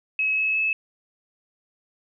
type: tone with pitch steps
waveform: sine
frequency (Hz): 2568 / 2583 / 2598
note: E7 / E7 / E7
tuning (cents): -46 / -36 / -26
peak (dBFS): -20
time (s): 0.19-0.73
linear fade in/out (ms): 2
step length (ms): 180
effects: none